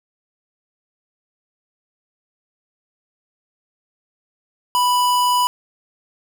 square tone, 987.8 Hz, B5, in tune, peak -15 dBFS, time 4.75-5.47 s, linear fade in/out 0 ms, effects none

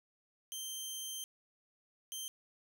15% pulse tone bursts at uneven times, 3136 Hz, G7, in tune, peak -33 dBFS, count 2, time 0.52-1.24 / 2.12-2.28 s, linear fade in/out 0 ms, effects none

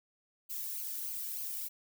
violet noise with flanger, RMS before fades -39 dBFS, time 0.49-1.69 s, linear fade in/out 20 ms, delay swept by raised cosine 0.54 to 1.54 ms, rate 3.3 Hz, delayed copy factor -0.65, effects none

